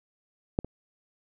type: clicks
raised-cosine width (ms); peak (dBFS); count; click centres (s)
2; -11 / -24; 2; 0.589 / 0.646
effects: none